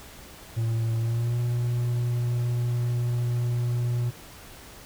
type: tone with pitch glide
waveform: triangle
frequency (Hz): 113.9 to 120.67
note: A#2 to B2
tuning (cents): -40 to -40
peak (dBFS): -21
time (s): 0.56-4.11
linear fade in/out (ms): 20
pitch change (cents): +100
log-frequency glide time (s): 0.99-1.39
effects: added 62 Hz sine -55 dBFS peak until 4.85 s + pink hiss -46 dBFS RMS until 4.85 s